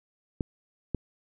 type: clicks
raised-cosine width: 3 ms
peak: -15 dBFS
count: 2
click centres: 0.408 / 0.947 s
effects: none